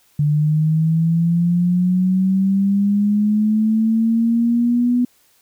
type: linear sweep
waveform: sine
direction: up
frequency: 146.5 to 246.7 Hz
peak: -13 dBFS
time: 0.19-5.05 s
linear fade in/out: 5 ms
effects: white hiss -57 dBFS RMS until 5.41 s